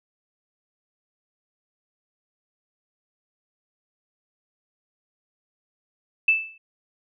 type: tone with exponential decay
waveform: sine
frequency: 2637 Hz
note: E7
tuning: in tune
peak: -12 dBFS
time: 6.28-6.58 s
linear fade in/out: 5 ms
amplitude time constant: 65 ms
effects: none